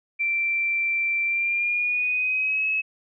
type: tone with pitch glide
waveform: sine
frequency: 2349 to 2576 Hz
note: D7 to E7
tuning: 0 to -41 cents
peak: -21 dBFS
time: 0.19-2.82 s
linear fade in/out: 20 ms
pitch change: +159 cents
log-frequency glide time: 1.25-2.67 s
effects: none